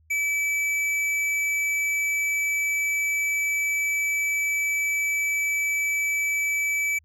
sine tone with hard clipping, 2303 Hz, D7, 34 cents flat, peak -24 dBFS, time 0.1-6.99 s, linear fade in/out 10 ms, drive 10 dB, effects added 79 Hz sine -57 dBFS peak until 7.04 s

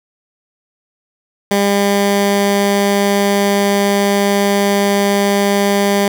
15% pulse tone, 200.8 Hz, G3, 42 cents sharp, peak -5 dBFS, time 1.51-6.08 s, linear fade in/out 2 ms, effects none

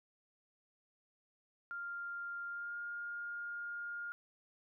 sine tone with pitch glide, 1396.9 to 1414.8 Hz, F6 to F6, 0 to +22 cents, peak -40 dBFS, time 1.71-4.12 s, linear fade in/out 0 ms, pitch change +22 cents, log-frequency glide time 2.49-2.76 s, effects none

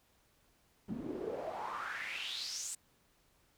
pink noise with band-pass filter sweep, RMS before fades -41 dBFS, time 0.88-2.75 s, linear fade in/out 5 ms, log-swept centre 200 to 8300 Hz, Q 5.4, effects pink hiss -71 dBFS RMS until 3.57 s

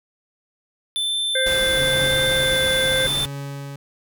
square tone with vibrato, 3520 Hz, A7, in tune, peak -21 dBFS, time 0.96-3.25 s, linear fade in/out 0 ms, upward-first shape sine, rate 0.98 Hz, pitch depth 14 cents each way
harmonic tone, 523.3 Hz, C5, in tune, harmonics 1 / 3 / 4, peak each -22 / -23 / -28 dBFS, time 1.35-3.07 s, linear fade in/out 5 ms
pink noise, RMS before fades -29 dBFS, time 1.46-3.26 s, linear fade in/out 5 ms
40% pulse tone with tremolo, 140 Hz, C#3, 18 cents sharp, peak -27 dBFS, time 1.76-3.76 s, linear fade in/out 2 ms, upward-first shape triangle, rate 0.77 Hz, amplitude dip 65%
effects none

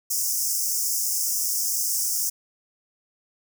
pink high-pass noise, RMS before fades -25 dBFS, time 0.1-2.3 s, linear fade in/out 10 ms, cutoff 5200 Hz, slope 96 dB/octave, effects none

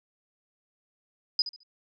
sine tone with echo, 4978 Hz, D#8, in tune, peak -20 dBFS, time 1.39-1.42 s, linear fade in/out 2 ms, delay 71 ms, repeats 3, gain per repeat -12 dB, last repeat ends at 1.633 s, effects none

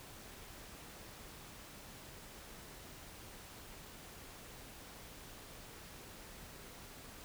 silence, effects pink hiss -53 dBFS RMS until 7.24 s

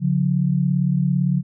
sine tone pair together, 141.4 / 179.18 Hz, C#3 / F3, +35 / +45 cents, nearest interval major third, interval 410 cents, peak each -19 dBFS, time 0-1.43 s, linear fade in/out 50 ms, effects none

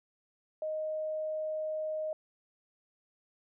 sine tone, 622.3 Hz, D#5, in tune, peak -32 dBFS, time 0.62-2.13 s, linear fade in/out 2 ms, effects none

